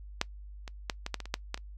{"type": "clicks", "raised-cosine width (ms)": 0.2, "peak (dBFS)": [-9, -24, -12, -17, -14, -22, -26, -11, -15, -28], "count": 10, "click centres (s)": [0.214, 0.678, 0.898, 1.064, 1.143, 1.203, 1.256, 1.341, 1.544, 1.576], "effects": ["noise-tail reverb RT60 0.1 s tail -23 dB re dry", "added 50 Hz sine -43 dBFS peak until 1.77 s"]}